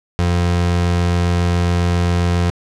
30% pulse tone, 87.31 Hz, F2, in tune, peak -11 dBFS, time 0.19-2.5 s, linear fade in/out 0 ms, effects low-pass 7000 Hz 12 dB/octave

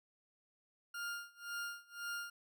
40% pulse tone with tremolo, 1407 Hz, F6, 12 cents sharp, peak -38 dBFS, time 0.94-2.3 s, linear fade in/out 5 ms, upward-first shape sine, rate 1.9 Hz, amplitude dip 95%, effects none

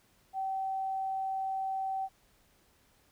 sine tone, 769 Hz, G5, 33 cents flat, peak -31 dBFS, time 0.33-2.09 s, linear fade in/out 50 ms, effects pink hiss -67 dBFS RMS until 3.11 s

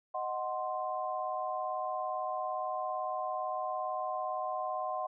sine chord, C diminished, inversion first, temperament equal, 622.3 / 740 / 1046.5 Hz, Eb5 / Gb5 / C6, 0 / 0 / 0 cents, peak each -38 / -36 / -37 dBFS, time 0.14-5.07 s, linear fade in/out 10 ms, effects none

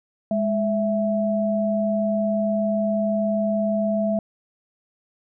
sine tone pair together, 207.8 / 660.4 Hz, G#3 / E5, +1 / +3 cents, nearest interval octave + minor sixth, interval 2002 cents, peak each -22 / -22 dBFS, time 0.31-4.19 s, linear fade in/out 2 ms, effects none

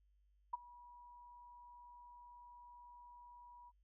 sine tone with ADSR envelope, 969 Hz, B5, 33 cents flat, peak -34 dBFS, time 0.53-3.72 s, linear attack 9 ms, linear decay 19 ms, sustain -22 dB, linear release 41 ms, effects added 50 Hz sine -70 dBFS peak until 3.83 s

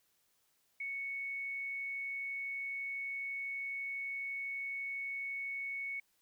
sine tone, 2217 Hz, C#7, in tune, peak -37 dBFS, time 0.8-6 s, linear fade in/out 5 ms, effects white hiss -75 dBFS RMS until 6.21 s

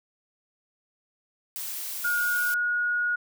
blue noise, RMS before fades -34 dBFS, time 1.56-2.54 s, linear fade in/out 0 ms
sine tone with pitch glide, 1437 to 1447 Hz, F6 to F#6, +49 to -39 cents, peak -23 dBFS, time 2.04-3.16 s, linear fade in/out 10 ms, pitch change +12 cents, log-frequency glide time 2.17-2.4 s
effects none

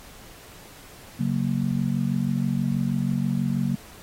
sine chord, F# major, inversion second, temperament just, 138.75 / 185 / 231.2 Hz, C#3 / F#3 / A#3, +2 / 0 / -14 cents, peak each -26 dBFS, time 1.19-3.76 s, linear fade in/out 10 ms, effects pink hiss -47 dBFS RMS until 4.02 s + AAC 48 kbps

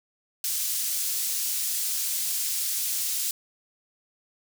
pink high-pass noise, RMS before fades -28 dBFS, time 0.44-3.31 s, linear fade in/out 2 ms, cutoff 6200 Hz, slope 12 dB/octave, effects none

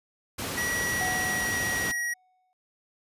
pink noise, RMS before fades -32 dBFS, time 0.38-1.92 s, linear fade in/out 10 ms
square tone with pitch glide, 1928 to 1905.9 Hz, B6 to A#6, -42 to +38 cents, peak -28 dBFS, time 0.57-2.14 s, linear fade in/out 10 ms, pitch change -20 cents, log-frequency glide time 0.82-1.92 s
triangle tone with exponential decay, 740 Hz, F#5, in tune, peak -28 dBFS, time 1.01-2.53 s, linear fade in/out 0 ms, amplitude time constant 330 ms
effects high-pass 80 Hz 12 dB/octave + resampled to 32000 Hz

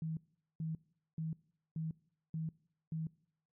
sine tone bursts, 160 Hz, D#3, 49 cents sharp, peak -36 dBFS, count 6, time 0.02-3.07 s, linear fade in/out 2 ms, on 150 ms, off 430 ms, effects noise-tail reverb RT60 0.7 s tail -22 dB re dry

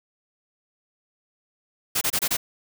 white noise bursts, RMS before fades -23 dBFS, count 5, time 1.95-2.369 s, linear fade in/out 10 ms, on 63 ms, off 26 ms, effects none

